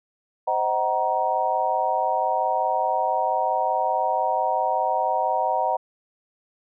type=chord; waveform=sine; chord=C half-diminished seventh; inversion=none; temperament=just; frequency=523.3 / 627.9 / 753.5 / 941.9 Hz; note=C5 / Eb5 / Gb5 / Bb5; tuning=0 / +16 / +31 / +18 cents; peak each=-29 / -27 / -24 / -24 dBFS; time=0.47-5.77 s; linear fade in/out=10 ms; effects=none